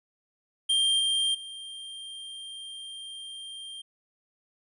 square tone with level steps, 3181 Hz, G7, 25 cents sharp, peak -22 / -24 / -39 dBFS, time 0.69-3.82 s, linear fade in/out 10 ms, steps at 0.99 / 1.34 s, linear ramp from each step 10 ms, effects resampled to 24000 Hz

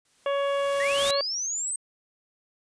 white noise with exponential growth, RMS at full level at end -27 dBFS, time 0.05-1.11 s, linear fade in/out 2 ms, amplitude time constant 230 ms
harmonic tone, 560 Hz, C#5, 18 cents sharp, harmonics 1 / 2 / 3 / 4 / 5 / 6, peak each -24 / -31 / -38 / -42 / -40 / -43 dBFS, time 0.26-1.21 s, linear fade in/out 2 ms
sine linear sweep, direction up, 1810 to 8372 Hz, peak -27 dBFS, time 0.8-1.76 s, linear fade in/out 2 ms
effects resampled to 22050 Hz

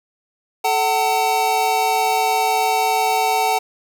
square tone cluster, 435.6 / 756 / 899 Hz, A4 / F#5 / A5, -17 / +37 / +37 cents, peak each -25 / -19 / -21 dBFS, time 0.64-3.59 s, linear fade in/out 10 ms, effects none

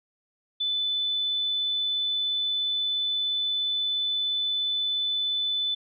sine tone, 3503 Hz, A7, 8 cents flat, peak -24 dBFS, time 0.6-5.75 s, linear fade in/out 10 ms, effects none

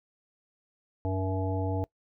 harmonic tone with a mistuned harmonic, 94.4 Hz, F#2, 35 cents sharp, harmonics 1 / 3 / 5 / 7 / 9, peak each -29 / -34 / -36 / -37 / -39 dBFS, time 1.05-1.84 s, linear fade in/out 0 ms, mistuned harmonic 3, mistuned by +30 cents, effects noise-tail reverb RT60 0.1 s tail -23 dB re dry

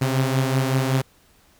sawtooth beating tone pair, 131 / 136.3 Hz, C3 / C#3, +2 / -29 cents, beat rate 5.3 Hz, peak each -16 / -21 dBFS, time 0.01-1.02 s, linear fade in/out 10 ms, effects pink hiss -57 dBFS RMS until 1.59 s

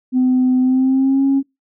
sine tone with pitch glide, 254.9 to 273.2 Hz, C4 to C#4, -45 to -25 cents, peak -10 dBFS, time 0.12-1.43 s, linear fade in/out 50 ms, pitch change +120 cents, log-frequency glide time 0.6-1.24 s, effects noise-tail reverb RT60 0.2 s tail -22 dB re dry + tanh soft clip ceiling -8 dBFS

